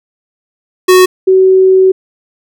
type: tone pair in turn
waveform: square / sine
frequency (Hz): 368.8 / 377.4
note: F#4 / F#4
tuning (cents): -6 / +34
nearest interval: unison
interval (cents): 40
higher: second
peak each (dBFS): -3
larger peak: neither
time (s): 0.88-1.06 / 1.27-1.92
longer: second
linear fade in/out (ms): 10
effects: none